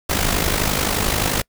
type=noise with amplitude modulation; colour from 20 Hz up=pink; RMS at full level=-17 dBFS; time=0.09-1.42 s; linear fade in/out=10 ms; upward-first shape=sine; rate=51.5 Hz; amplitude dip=65%; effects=noise-tail reverb RT60 0.1 s tail -26 dB re dry